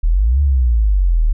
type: exponential two-way sweep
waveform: sine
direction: up then down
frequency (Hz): 36.51 to 73 to 36.51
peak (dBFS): -10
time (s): 0.03-1.33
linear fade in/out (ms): 10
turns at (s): 0.41
effects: none